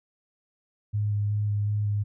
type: tone with vibrato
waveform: sine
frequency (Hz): 103.83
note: G#2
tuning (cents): 0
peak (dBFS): -23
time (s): 0.93-2.04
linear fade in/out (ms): 20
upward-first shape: square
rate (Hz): 2.7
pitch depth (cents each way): 11
effects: none